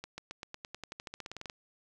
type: accelerating click train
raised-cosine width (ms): 0.2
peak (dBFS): -24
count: 19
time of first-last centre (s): 0.04-1.498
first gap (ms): 140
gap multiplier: 0.93
effects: 11-bit